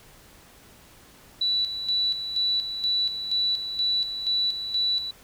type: tone with tremolo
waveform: sine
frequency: 3951 Hz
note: B7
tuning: in tune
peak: -21 dBFS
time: 1.41-5.11 s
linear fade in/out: 5 ms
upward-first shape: square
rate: 2.1 Hz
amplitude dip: 60%
effects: pink hiss -52 dBFS RMS until 5.23 s